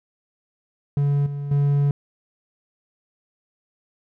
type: tone with level steps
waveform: triangle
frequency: 142.6 Hz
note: C#3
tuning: 49 cents sharp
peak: -15 / -24 / -14 dBFS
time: 0.97-1.91 s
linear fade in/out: 2 ms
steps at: 1.26 / 1.51 s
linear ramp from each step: 5 ms
effects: none